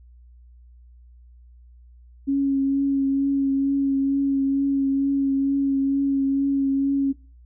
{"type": "tone with vibrato", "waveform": "sine", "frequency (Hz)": 274.9, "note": "C#4", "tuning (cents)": -14, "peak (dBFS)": -18, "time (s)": [2.27, 7.13], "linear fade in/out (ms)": 20, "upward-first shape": "triangle", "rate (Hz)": 2.2, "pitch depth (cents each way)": 21, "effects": ["noise-tail reverb RT60 0.3 s tail -17 dB re dry", "added 60 Hz sine -46 dBFS peak until 7.45 s"]}